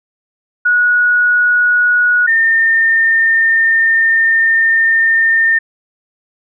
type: tone pair in turn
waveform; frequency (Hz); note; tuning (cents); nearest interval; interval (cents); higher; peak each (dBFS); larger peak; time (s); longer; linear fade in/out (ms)
sine; 1459 / 1813.3; F#6 / A#6; -25 / -48; major third; 377; second; -8; neither; 0.65-2.27 / 2.27-5.59; second; 10
effects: none